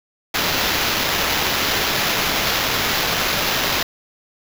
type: noise with sample-and-hold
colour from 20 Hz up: white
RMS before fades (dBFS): -20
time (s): 0.34-3.83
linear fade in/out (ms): 5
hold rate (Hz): 8820
effects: none